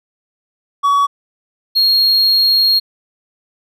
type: tone pair in turn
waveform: triangle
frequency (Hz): 1130 / 4266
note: C#6 / C8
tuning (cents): +33 / +33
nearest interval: octave + major seventh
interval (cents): 2300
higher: second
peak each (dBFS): -8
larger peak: neither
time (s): 0.83-1.07 / 1.75-2.8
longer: second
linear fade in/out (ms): 20
effects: none